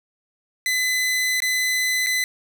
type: tone with dropouts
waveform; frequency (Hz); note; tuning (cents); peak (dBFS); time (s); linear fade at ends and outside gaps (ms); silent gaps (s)
sawtooth; 2015; B6; +34; -16; 0.66-2.24; 1; 1.403-1.421 / 2.063-2.068
effects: none